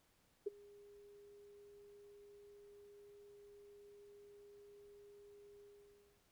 sine tone with ADSR envelope, 407.8 Hz, G#4, 32 cents flat, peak -34 dBFS, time 0.46-6.24 s, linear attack 11 ms, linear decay 18 ms, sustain -24 dB, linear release 620 ms, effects pink hiss -75 dBFS RMS until 6.31 s

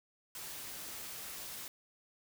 white noise, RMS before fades -45 dBFS, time 0.35-1.68 s, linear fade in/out 2 ms, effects none

